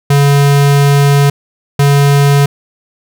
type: tone pair in turn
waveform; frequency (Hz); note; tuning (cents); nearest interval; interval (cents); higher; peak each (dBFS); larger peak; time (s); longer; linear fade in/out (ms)
square; 141.7 / 141.7; C#3 / C#3; +38 / +38; unison; 0; neither; -6; neither; 0.1-1.3 / 1.79-2.46; first; 5
effects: none